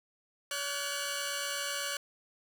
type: tone cluster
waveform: 10% pulse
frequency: 568 / 1414 / 1465 / 1533 Hz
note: C#5 / F6 / F#6 / G6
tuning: +42 / +21 / -18 / -39 cents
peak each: -29 / -36 / -31 / -30 dBFS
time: 0.51-1.97 s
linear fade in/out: 2 ms
effects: none